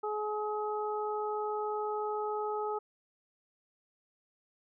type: harmonic tone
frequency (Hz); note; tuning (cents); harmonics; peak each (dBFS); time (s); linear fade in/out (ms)
423.1; G#4; +32; 1 / 2 / 3; -34 / -36 / -39; 0.03-2.79; 10
effects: none